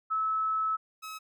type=tone pair in turn; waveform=sine / sawtooth; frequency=1300 / 1283.6 Hz; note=E6 / E6; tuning=-24 / -46 cents; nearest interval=unison; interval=22 cents; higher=first; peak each=-26 / -35 dBFS; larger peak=first; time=0.1-0.77 / 1.02-1.19 s; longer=first; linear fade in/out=20 ms; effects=none